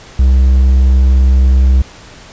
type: tone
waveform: triangle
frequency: 65 Hz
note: C2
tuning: 11 cents flat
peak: -3 dBFS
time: 0.19-1.82 s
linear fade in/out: 5 ms
effects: pink hiss -36 dBFS RMS until 2.32 s + resampled to 16000 Hz